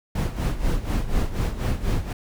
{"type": "noise with tremolo", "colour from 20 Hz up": "brown", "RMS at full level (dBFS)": -20, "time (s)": [0.15, 2.13], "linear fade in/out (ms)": 5, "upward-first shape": "sine", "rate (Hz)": 4.1, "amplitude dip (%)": 75, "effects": []}